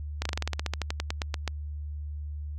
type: slowing click train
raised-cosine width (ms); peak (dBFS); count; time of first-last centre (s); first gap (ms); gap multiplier
0.2; -12; 18; 0.22-1.477; 34; 1.09
effects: added 74 Hz sine -33 dBFS peak until 2.58 s